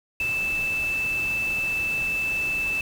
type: tone in noise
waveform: sine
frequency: 2637 Hz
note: E7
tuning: in tune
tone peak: -23 dBFS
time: 0.2-2.81 s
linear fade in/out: 2 ms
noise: pink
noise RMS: -38 dBFS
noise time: 0.2-2.81 s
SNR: +12 dB
effects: none